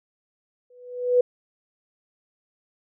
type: tone with exponential growth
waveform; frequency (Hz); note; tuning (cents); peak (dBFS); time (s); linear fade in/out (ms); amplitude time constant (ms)
sine; 493.9; B4; 0; -12; 0.7-1.21; 5; 110
effects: none